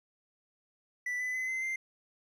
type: tone with pitch steps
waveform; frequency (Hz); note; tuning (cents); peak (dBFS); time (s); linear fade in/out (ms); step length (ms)
triangle; 1975.5 / 2003 / 2031 / 2059 / 2088; B6 / B6 / B6 / C7 / C7; 0 / +24 / +48 / -28 / -4; -30; 1.06-1.76; 5; 140
effects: none